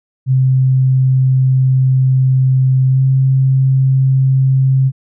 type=tone with pitch glide; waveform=sine; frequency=130.81 to 132.87 Hz; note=C3 to C3; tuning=0 to +27 cents; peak=-8 dBFS; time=0.26-4.92 s; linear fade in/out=50 ms; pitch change=+27 cents; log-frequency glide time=2.89-3.02 s; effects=none